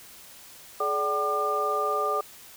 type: tone cluster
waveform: sine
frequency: 423.8 / 583 / 763 / 1200 Hz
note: G#4 / D5 / G5 / D6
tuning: +35 / -13 / -47 / +37 cents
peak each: -30 / -31 / -33 / -26 dBFS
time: 0.8-2.21 s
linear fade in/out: 5 ms
effects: white hiss -48 dBFS RMS until 2.56 s